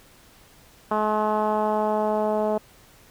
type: tone with low-pass filter sweep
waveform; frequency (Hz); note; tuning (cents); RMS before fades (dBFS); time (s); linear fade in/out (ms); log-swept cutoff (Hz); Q
10% pulse; 213.5; G#3; +48; -23; 0.91-2.58; 5; 1100 to 660; 2
effects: pink hiss -53 dBFS RMS until 3.1 s